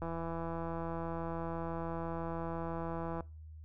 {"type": "click train", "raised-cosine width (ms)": 1, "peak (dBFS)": -26, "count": 530, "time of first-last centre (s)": [0.02, 3.207], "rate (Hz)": 166, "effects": ["noise-tail reverb RT60 0.3 s tail -22 dB re dry", "added 78 Hz sine -47 dBFS peak until 3.64 s"]}